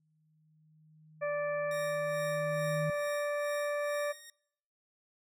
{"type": "tone with exponential growth", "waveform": "sine", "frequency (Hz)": 155.56, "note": "D#3", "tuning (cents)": 0, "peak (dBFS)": -31, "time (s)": [0, 2.9], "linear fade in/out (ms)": 2, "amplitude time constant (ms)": 630}
{"type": "harmonic tone", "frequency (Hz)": 585, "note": "D5", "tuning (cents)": -7, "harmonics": [1, 2, 3, 4], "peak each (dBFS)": [-31, -41, -41, -46], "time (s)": [1.21, 4.13], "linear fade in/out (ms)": 20}
{"type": "tone with tremolo", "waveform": "10% pulse", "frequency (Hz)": 1861, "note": "A#6", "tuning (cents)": -3, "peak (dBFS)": -34, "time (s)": [1.71, 4.3], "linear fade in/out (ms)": 2, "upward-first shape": "sine", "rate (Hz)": 2.3, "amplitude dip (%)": 65}
{"effects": ["noise-tail reverb RT60 0.7 s tail -24 dB re dry"]}